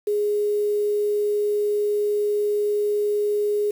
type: tone with quantisation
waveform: sine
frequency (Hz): 415.3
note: G#4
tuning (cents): 0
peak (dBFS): -19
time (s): 0.07-3.71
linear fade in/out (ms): 5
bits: 7
effects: none